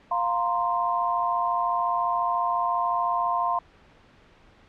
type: chord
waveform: sine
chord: F suspended fourth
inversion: none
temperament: equal with one note detuned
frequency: 700.9 / 932.3 / 1046.5 Hz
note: F5 / Bb5 / C6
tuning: +6 / 0 / 0 cents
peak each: -27 / -28 / -25 dBFS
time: 0.11-3.59 s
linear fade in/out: 5 ms
effects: pink hiss -55 dBFS RMS until 4.68 s + low-pass 3000 Hz 12 dB/octave